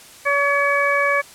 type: harmonic tone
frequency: 567 Hz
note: C#5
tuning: 39 cents sharp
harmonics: 1 / 2 / 3 / 4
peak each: -21 / -21 / -21 / -21 dBFS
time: 0.25-1.22 s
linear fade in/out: 20 ms
effects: white hiss -43 dBFS RMS until 1.34 s + low-pass 11000 Hz 12 dB/octave